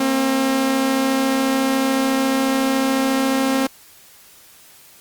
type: tone pair together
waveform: sawtooth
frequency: 233.1 / 267.1 Hz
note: A#3 / C4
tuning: 0 / +36 cents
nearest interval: major second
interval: 236 cents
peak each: -21 / -13 dBFS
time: 0-3.67 s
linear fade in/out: 5 ms
effects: white hiss -47 dBFS RMS until 5 s + Opus 48 kbps